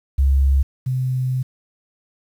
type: tone pair in turn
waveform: sine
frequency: 68.2 / 128.74 Hz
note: C#2 / C3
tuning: -28 / -28 cents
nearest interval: major seventh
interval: 1100 cents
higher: second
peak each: -12 / -18 dBFS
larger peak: first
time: 0.18-0.63 / 0.86-1.43 s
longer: second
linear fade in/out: 10 ms
effects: 8-bit